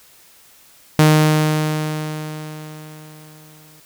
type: tone with exponential decay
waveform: sawtooth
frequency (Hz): 154.1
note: D#3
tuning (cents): -16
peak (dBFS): -4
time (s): 0.99-3.8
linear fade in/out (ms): 0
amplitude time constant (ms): 610
effects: white hiss -49 dBFS RMS until 3.85 s